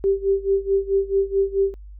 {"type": "tone with tremolo", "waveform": "sine", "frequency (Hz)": 392, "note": "G4", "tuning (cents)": 0, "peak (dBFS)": -14, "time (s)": [0.04, 1.74], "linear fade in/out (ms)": 0, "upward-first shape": "sine", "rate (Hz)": 4.6, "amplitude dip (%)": 90, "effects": ["added 50 Hz sine -37 dBFS peak until 1.99 s"]}